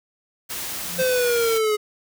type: noise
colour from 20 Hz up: white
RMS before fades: -30 dBFS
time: 0.49-1.59 s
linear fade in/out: 20 ms
type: tone with exponential growth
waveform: sine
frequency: 174.61 Hz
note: F3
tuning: in tune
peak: -29 dBFS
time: 0.65-1.02 s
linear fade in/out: 0 ms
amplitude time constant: 79 ms
type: linear sweep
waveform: square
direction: down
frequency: 522 to 418.7 Hz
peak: -19 dBFS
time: 0.98-1.77 s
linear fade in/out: 20 ms
effects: none